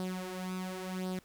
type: tone with flanger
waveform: sawtooth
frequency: 185 Hz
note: F#3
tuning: in tune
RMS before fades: -38 dBFS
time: 0-1.19 s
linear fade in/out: 0 ms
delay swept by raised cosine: 0.21 to 4.61 ms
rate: 0.92 Hz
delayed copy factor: +0.65
effects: pink hiss -64 dBFS RMS until 1.24 s